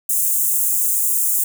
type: high-pass noise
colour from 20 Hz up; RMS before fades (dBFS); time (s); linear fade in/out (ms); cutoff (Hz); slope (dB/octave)
white; -18; 0.09-1.44; 5; 7000; 48
effects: none